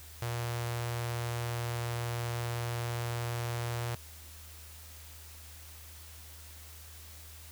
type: tone with notch filter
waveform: sawtooth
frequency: 118.3 Hz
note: A#2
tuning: 26 cents sharp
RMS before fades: -35 dBFS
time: 0.22-3.95 s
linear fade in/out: 0 ms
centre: 250 Hz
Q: 0.86
effects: added 78 Hz sine -50 dBFS peak until 7.51 s + white hiss -52 dBFS RMS until 7.51 s